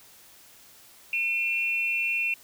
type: tone pair together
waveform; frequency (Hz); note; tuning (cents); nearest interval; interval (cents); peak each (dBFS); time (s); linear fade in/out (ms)
sine; 2418 / 2699; D7 / E7; +50 / +40; major second; 190; -28 / -26; 1.13-2.34; 2
effects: white hiss -53 dBFS RMS until 2.43 s